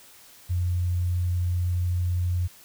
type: tone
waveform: sine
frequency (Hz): 88.8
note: F2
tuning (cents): +29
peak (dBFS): -22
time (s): 0.49-2.48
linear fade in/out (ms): 20
effects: white hiss -51 dBFS RMS until 2.64 s